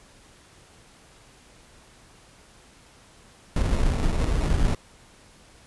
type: noise with sample-and-hold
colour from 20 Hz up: brown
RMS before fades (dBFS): -22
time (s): 3.56-4.75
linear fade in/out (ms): 5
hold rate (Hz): 1575
effects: pink hiss -53 dBFS RMS until 5.66 s + resampled to 24000 Hz